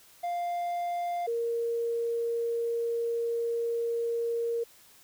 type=tone pair in turn; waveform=triangle / sine; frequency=698.5 / 466.2 Hz; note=F5 / A#4; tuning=0 / 0 cents; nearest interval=perfect fifth; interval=700 cents; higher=first; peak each=-27 dBFS; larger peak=neither; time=0.23-1.27 / 1.27-4.64 s; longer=second; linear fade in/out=10 ms; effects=white hiss -57 dBFS RMS until 5.03 s